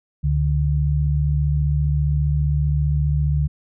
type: tone pair together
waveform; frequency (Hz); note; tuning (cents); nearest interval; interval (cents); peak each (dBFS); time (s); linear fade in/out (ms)
sine; 71.36 / 146.4; D2 / D3; -49 / -5; octave; 1244; -19; 0.23-3.48; 20
effects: none